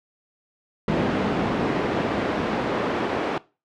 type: noise with high-pass filter sweep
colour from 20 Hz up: brown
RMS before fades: -24 dBFS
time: 0.88-3.38 s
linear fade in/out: 2 ms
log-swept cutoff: 210 to 380 Hz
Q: 0.95
effects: noise-tail reverb RT60 0.3 s tail -20 dB re dry + low-pass 3000 Hz 12 dB/octave